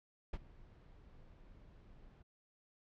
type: noise with ADSR envelope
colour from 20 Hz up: brown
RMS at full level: -37 dBFS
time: 0.33-2.23 s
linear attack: 7 ms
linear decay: 40 ms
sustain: -22 dB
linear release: 15 ms
effects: low-pass 4000 Hz 12 dB/octave